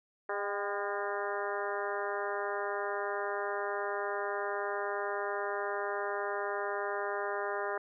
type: harmonic tone with a mistuned harmonic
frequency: 203.2 Hz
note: G#3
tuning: 38 cents flat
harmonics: 2 / 3 / 4 / 5 / 6 / 7 / 8 / 9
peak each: -37 / -39 / -40 / -41 / -42 / -42 / -43 / -44 dBFS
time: 0.29-7.78 s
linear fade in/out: 5 ms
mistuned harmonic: 4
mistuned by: -42 cents
effects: none